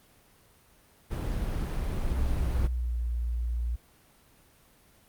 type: noise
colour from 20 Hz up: brown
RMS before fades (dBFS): -30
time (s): 1.1-2.68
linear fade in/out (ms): 20
type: tone with pitch glide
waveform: sine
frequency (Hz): 64.3 to 58.96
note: C2 to A#1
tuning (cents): -30 to +20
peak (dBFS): -27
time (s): 2.1-3.76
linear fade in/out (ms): 10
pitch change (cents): -150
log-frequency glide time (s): 2.39-2.97
effects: pink hiss -60 dBFS RMS until 5.08 s + Opus 32 kbps